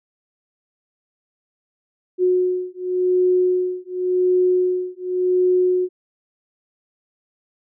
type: beating tone pair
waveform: sine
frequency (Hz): 364.2 / 365.1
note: F#4 / F#4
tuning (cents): -27 / -23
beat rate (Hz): 0.9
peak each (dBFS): -19 / -19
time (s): 2.18-5.89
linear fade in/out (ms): 50
effects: none